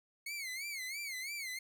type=tone with vibrato; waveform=sawtooth; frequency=2176 Hz; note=C#7; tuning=33 cents flat; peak=-36 dBFS; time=0.26-1.59 s; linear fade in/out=5 ms; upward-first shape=sine; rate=3 Hz; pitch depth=140 cents each way; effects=none